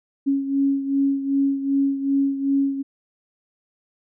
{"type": "beating tone pair", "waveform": "sine", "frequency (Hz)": [275.4, 278], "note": ["C#4", "C#4"], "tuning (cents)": [-11, 5], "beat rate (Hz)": 2.6, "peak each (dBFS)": [-19, -25], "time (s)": [0.26, 2.83], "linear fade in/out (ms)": 20, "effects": []}